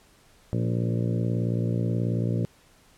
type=harmonic tone with a mistuned harmonic; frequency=58.5 Hz; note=A#1; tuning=7 cents sharp; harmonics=2 / 3 / 4 / 5 / 6 / 7 / 8 / 9 / 10; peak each=-25 / -29 / -34 / -37 / -36 / -41 / -39 / -41 / -43 dBFS; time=0.53-2.45 s; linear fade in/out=0 ms; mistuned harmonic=5; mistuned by=-24 cents; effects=pink hiss -58 dBFS RMS until 2.97 s + low-pass 12000 Hz 12 dB/octave